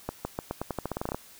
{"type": "accelerating click train", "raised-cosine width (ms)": 1, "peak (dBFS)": -16, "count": 15, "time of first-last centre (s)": [0.09, 1.146], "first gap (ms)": 160, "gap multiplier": 0.87, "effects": ["white hiss -52 dBFS RMS until 1.39 s"]}